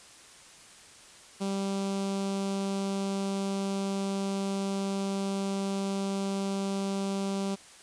sawtooth tone with notch filter, 196 Hz, G3, in tune, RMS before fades -31 dBFS, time 1.4-7.56 s, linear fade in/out 20 ms, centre 1800 Hz, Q 1.1, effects white hiss -52 dBFS RMS until 7.82 s + resampled to 22050 Hz

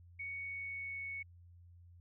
sine tone with pitch glide, 2229 to 2216 Hz, C#7 to C#7, +9 to -1 cents, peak -40 dBFS, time 0.19-1.23 s, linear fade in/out 10 ms, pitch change -10 cents, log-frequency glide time 0.37-0.99 s, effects added 87 Hz sine -56 dBFS peak until 2 s

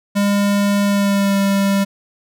square tone with pitch glide, 202 to 197.73 Hz, G#3 to G3, -48 to +15 cents, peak -14 dBFS, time 0.15-1.85 s, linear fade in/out 20 ms, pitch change -37 cents, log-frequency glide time 0.85-1.37 s, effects none

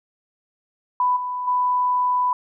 sine tone with level steps, 994 Hz, B5, 11 cents sharp, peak -16 / -24 / -17 dBFS, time 1-2.33 s, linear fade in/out 2 ms, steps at 1.16 / 1.47 s, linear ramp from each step 10 ms, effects none

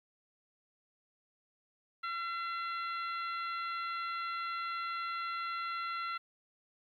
harmonic tone, 679 Hz, F5, 49 cents flat, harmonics 2 / 3 / 4 / 5 / 6, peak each -36 / -44 / -48 / -52 / -49 dBFS, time 2.03-6.18 s, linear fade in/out 10 ms, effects 12-bit

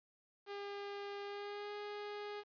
sawtooth tone with pitch glide, 403.5 to 413.6 Hz, G#4 to G#4, -50 to -7 cents, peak -39 dBFS, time 0.46-2.44 s, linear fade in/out 50 ms, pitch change +43 cents, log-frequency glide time 1.23-1.74 s, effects resampled to 11025 Hz + 11-bit

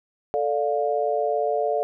sine chord, D minor, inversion second, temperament just, 440.5 / 587.3 / 704.8 Hz, A4 / D5 / F5, +2 / 0 / +16 cents, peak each -25 dBFS, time 0.34-1.83 s, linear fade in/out 0 ms, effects none

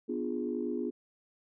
sine chord, B diminished seventh, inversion none, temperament equal with one note detuned, 246.9 / 296 / 349.2 / 415.3 Hz, B3 / D4 / F4 / Ab4, 0 / +14 / 0 / 0 cents, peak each -35 / -38 / -36 / -37 dBFS, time 0.08-0.91 s, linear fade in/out 20 ms, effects tanh soft clip ceiling -20 dBFS

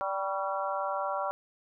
harmonic tone with a mistuned harmonic, 194.6 Hz, G3, 12 cents flat, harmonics 3 / 4 / 5 / 6 / 7, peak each -34 / -35 / -36 / -37 / -37 dBFS, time 0.01-1.31 s, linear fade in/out 0 ms, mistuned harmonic 6, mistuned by -57 cents, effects none

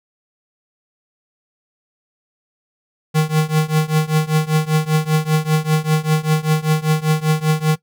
square tone with tremolo, 155.56 Hz, D#3, in tune, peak -11 dBFS, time 3.14-7.76 s, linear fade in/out 20 ms, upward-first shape triangle, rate 5.1 Hz, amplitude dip 95%, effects noise-tail reverb RT60 0.1 s tail -19 dB re dry

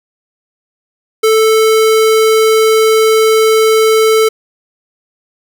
square tone, 440 Hz, A4, in tune, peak -7 dBFS, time 1.23-4.29 s, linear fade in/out 10 ms, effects none

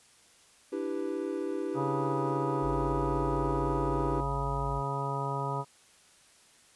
triangle chord, E minor seventh, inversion third, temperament equal, 293.7 / 329.6 / 392 / 493.9 Hz, D4 / E4 / G4 / B4, 0 / 0 / 0 / 0 cents, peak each -35 / -34 / -33 / -37 dBFS, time 0.72-4.21 s, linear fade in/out 10 ms
harmonic tone, 138.59 Hz, C#3, in tune, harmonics 1 / 2 / 3 / 4 / 5 / 6 / 7 / 9, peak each -34 / -45 / -39 / -42 / -41 / -43 / -35 / -38 dBFS, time 1.74-5.65 s, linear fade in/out 50 ms
sine tone, 52.7 Hz, G#1, 26 cents sharp, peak -34 dBFS, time 2.61-4.83 s, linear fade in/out 50 ms
effects white hiss -60 dBFS RMS until 6.75 s + resampled to 24000 Hz

